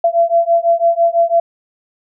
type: beating tone pair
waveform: sine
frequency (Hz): 674 / 680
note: E5 / F5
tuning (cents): +38 / -46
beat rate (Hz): 6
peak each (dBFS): -13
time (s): 0.04-1.4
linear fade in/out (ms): 5
effects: none